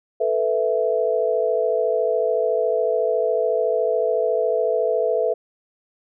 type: chord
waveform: sine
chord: A suspended second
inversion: none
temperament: equal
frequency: 440 / 493.9 / 659.3 Hz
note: A4 / B4 / E5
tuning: 0 / 0 / 0 cents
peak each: -22 dBFS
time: 0.2-5.34 s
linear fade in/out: 10 ms
effects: none